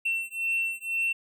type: beating tone pair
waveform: triangle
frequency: 2700 / 2702 Hz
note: E7 / E7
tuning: +41 / +42 cents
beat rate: 2 Hz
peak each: -28 dBFS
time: 0.05-1.13 s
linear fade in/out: 10 ms
effects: none